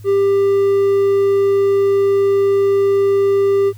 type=tone; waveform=triangle; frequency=396.1 Hz; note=G4; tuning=18 cents sharp; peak=-9 dBFS; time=0.04-3.73 s; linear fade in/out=50 ms; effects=added 105 Hz sine -33 dBFS peak until 3.77 s + white hiss -51 dBFS RMS until 3.77 s